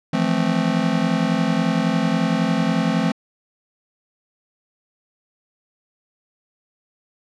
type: chord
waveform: square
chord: F major seventh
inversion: third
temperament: just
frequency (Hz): 163.7 / 174.61 / 218.3 / 261.9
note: E3 / F3 / A3 / C4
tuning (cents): -12 / 0 / -13 / +2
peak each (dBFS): -26 / -23 / -23 / -24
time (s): 0.13-3.12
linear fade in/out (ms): 5
effects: low-pass 5000 Hz 12 dB/octave